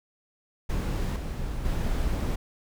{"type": "noise with level steps", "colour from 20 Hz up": "brown", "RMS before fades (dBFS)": [-27, -32, -27], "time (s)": [0.69, 2.36], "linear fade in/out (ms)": 10, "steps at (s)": [1.16, 1.65], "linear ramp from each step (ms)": 2, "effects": []}